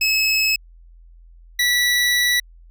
25% pulse tone pair in turn, 2585 / 1954 Hz, E7 / B6, -34 / -19 cents, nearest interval perfect fourth, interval 485 cents, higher first, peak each -12 dBFS, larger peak neither, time 0.01-0.56 / 1.59-2.4 s, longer second, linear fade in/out 5 ms, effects added 42 Hz sine -43 dBFS peak until 2.7 s

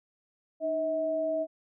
sine tone pair together, 305 / 642 Hz, D#4 / E5, -34 / -46 cents, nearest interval octave + minor second, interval 1288 cents, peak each -36 / -27 dBFS, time 0.6-1.47 s, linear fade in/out 50 ms, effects none

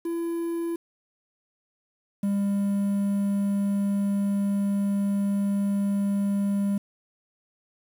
triangle tone pair in turn, 336.7 / 200.2 Hz, E4 / G3, +37 / +37 cents, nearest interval major sixth, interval 900 cents, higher first, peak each -24 / -20 dBFS, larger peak second, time 0.05-0.76 / 2.23-6.78 s, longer second, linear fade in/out 5 ms, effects 8-bit

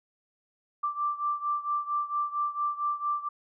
sine beating tone pair, 1174.7 / 1179.1 Hz, D6 / D6, 0 / +7 cents, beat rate 4.4 Hz, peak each -29 / -32 dBFS, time 0.83-3.29 s, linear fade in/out 10 ms, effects none

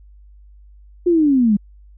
sine linear sweep, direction down, 360 to 196 Hz, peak -11 dBFS, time 1.06-1.57 s, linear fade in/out 10 ms, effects added 50 Hz sine -42 dBFS peak until 1.97 s

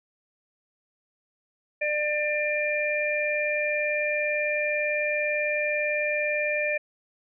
harmonic tone, 597 Hz, D5, 28 cents sharp, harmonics 1 / 3 / 4, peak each -27 / -31 / -27 dBFS, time 1.81-6.78 s, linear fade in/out 10 ms, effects none

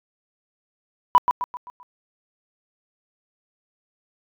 sine tone with echo, 987.8 Hz, B5, in tune, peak -8 dBFS, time 1.15-1.18 s, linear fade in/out 0 ms, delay 130 ms, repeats 5, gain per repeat -7 dB, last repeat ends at 1.83 s, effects tanh soft clip ceiling -5 dBFS

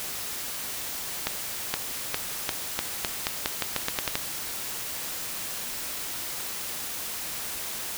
accelerating click train, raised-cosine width 0.2 ms, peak -7 dBFS, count 14, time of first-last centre 1.27-4.155 s, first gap 470 ms, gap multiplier 0.86, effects white hiss -34 dBFS RMS until 7.97 s

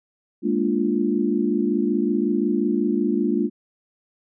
sine chord, Bb dominant seventh, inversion third, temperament equal, 207.7 / 233.1 / 293.7 / 349.2 Hz, Ab3 / Bb3 / D4 / F4, 0 / 0 / 0 / 0 cents, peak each -24 dBFS, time 0.42-3.5 s, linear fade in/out 50 ms, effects none

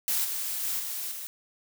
blue noise with level steps, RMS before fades -27 / -32 / -30 / -34 / -38 dBFS, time 0.08-1.27 s, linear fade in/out 0 ms, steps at 0.24 / 0.63 / 0.79 / 1.11 s, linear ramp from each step 10 ms, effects none

